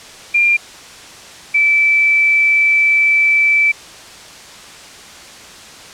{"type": "tone pair in turn", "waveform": "sine", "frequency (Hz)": [2392, 2319], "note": ["D7", "D7"], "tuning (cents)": [31, -22], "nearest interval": "minor second", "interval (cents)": 53, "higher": "first", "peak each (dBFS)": -9, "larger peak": "neither", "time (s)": [[0.34, 0.57], [1.54, 3.72]], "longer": "second", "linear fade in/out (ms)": 10, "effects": ["white hiss -36 dBFS RMS until 5.93 s", "low-pass 7000 Hz 12 dB/octave"]}